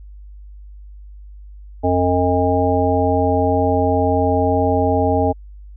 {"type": "harmonic tone", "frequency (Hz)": 89.9, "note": "F#2", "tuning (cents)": -49, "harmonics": [1, 3, 5, 7, 9], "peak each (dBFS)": [-20, -20, -20, -20, -20], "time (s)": [1.83, 5.33], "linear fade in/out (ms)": 20, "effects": ["added 50 Hz sine -35 dBFS peak until 5.76 s"]}